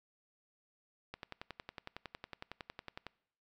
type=click train; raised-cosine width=0.3 ms; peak=-27 dBFS; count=22; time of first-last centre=1.14-3.067 s; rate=10.9 Hz; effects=noise-tail reverb RT60 0.7 s tail -23 dB re dry